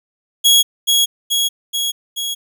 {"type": "tone with echo", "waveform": "sawtooth", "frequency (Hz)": 3322, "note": "G#7", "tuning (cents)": 0, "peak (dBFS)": -5, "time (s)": [0.44, 0.63], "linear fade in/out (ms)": 20, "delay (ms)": 430, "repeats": 4, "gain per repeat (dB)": -3, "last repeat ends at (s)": 2.35, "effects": []}